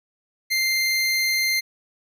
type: tone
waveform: 25% pulse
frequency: 2093 Hz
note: C7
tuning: in tune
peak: -16 dBFS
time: 0.5-1.61 s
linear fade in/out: 20 ms
effects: none